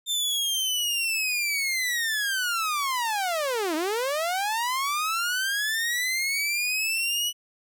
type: linear two-way sweep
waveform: sawtooth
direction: down then up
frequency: 3600 to 300 to 2958 Hz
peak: -21 dBFS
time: 0.06-7.33 s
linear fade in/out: 50 ms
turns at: 3.75 s
effects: none